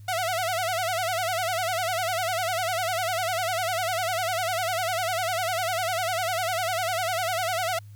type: tone with vibrato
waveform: sawtooth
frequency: 700 Hz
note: F5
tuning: 4 cents sharp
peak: -21 dBFS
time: 0.08-7.79 s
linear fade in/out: 5 ms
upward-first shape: sine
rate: 10 Hz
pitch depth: 140 cents each way
effects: added 103 Hz sine -42 dBFS peak until 7.95 s + white hiss -63 dBFS RMS until 7.95 s

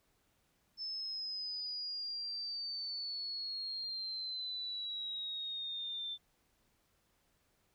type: exponential sweep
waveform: sine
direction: down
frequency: 5274 to 3542 Hz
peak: -38 dBFS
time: 0.77-6.18 s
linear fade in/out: 50 ms
effects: pink hiss -75 dBFS RMS until 7.74 s

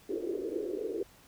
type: band-pass noise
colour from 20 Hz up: pink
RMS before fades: -35 dBFS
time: 0.09-1.03 s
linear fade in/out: 5 ms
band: 330 to 460 Hz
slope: 48 dB/octave
effects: pink hiss -59 dBFS RMS until 1.27 s

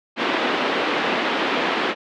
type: band-pass noise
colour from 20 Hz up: pink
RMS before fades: -22 dBFS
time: 0.16-1.95 s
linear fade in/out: 50 ms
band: 260 to 3400 Hz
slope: 24 dB/octave
effects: none

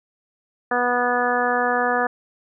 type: harmonic tone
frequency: 245.1 Hz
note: B3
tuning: 13 cents flat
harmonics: 1 / 2 / 3 / 4 / 5 / 6 / 7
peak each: -29 / -24 / -23 / -28 / -26 / -28 / -25 dBFS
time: 0.71-2.07 s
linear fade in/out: 5 ms
effects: none

